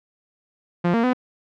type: tone with pitch steps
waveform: sawtooth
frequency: 174.3 / 231 / 251.9 Hz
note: F3 / A#3 / B3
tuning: -3 / -16 / +34 cents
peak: -13 dBFS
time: 0.84-1.134 s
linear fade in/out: 10 ms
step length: 98 ms
effects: low-pass 2000 Hz 12 dB/octave